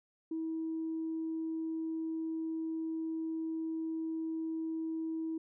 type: tone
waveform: sine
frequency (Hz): 322.6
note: E4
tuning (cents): -37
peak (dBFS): -33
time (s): 0.31-5.38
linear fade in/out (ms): 5
effects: tanh soft clip ceiling -29 dBFS